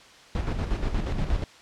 brown noise with tremolo, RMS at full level -25 dBFS, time 0.35-1.44 s, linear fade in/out 2 ms, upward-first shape square, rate 8.4 Hz, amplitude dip 50%, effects white hiss -50 dBFS RMS until 1.61 s + low-pass 5000 Hz 12 dB/octave

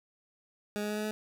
20% pulse tone with pitch steps, 207.7 / 209.3 / 210.8 / 212.4 / 214 Hz, G#3 / G#3 / G#3 / G#3 / A3, 0 / +14 / +26 / +39 / -48 cents, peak -27 dBFS, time 0.76-1.11 s, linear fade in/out 0 ms, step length 70 ms, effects none

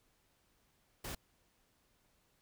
pink noise, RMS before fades -43 dBFS, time 1.04-1.15 s, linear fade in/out 5 ms, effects pink hiss -74 dBFS RMS until 2.41 s

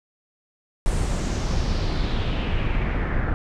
brown noise with low-pass filter sweep, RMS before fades -23 dBFS, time 0.86-3.34 s, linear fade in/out 0 ms, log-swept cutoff 9300 to 1600 Hz, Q 2.8, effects none

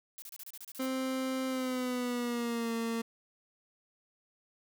blue noise bursts, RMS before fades -46 dBFS, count 10, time 0.18-0.86 s, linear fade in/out 0 ms, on 41 ms, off 30 ms
30% pulse tone with pitch glide, 261.6 to 229.1 Hz, C4 to A#3, 0 to -30 cents, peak -29 dBFS, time 0.79-3.02 s, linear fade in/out 10 ms, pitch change -230 cents, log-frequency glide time 1.48-2.73 s
effects none

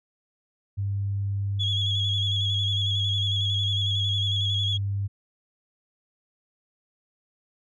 sine tone, 99.5 Hz, G2, 26 cents sharp, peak -24 dBFS, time 0.77-5.08 s, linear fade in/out 20 ms
sine tone with vibrato, 3350 Hz, G#7, 14 cents sharp, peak -24 dBFS, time 1.59-4.78 s, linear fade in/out 20 ms, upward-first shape square, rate 11 Hz, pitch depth 31 cents each way
effects tanh soft clip ceiling -16 dBFS

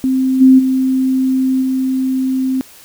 sine tone with level steps, 261.4 Hz, C4, 1 cent flat, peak -11 / -3 / -11 / -13 dBFS, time 0.04-2.61 s, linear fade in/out 0 ms, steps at 0.4 / 0.58 / 1.61 s, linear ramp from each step 20 ms, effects white hiss -41 dBFS RMS until 2.84 s

